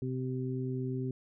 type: harmonic tone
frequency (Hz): 128.9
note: C3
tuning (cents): -26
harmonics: 1 / 2 / 3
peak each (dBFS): -34 / -37 / -39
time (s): 0.02-1.11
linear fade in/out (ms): 2
effects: none